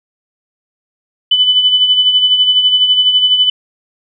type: tone with tremolo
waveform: sine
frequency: 3000 Hz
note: F#7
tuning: 23 cents sharp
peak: -5 dBFS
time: 1.31-3.5 s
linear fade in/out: 5 ms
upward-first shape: sine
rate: 12 Hz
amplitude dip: 55%
effects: none